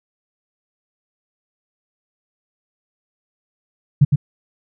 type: tone with echo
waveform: sine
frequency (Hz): 142.7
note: D3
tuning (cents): -49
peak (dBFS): -6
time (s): 4.01-4.05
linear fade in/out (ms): 10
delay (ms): 110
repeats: 1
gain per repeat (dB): -4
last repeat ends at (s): 4.16
effects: none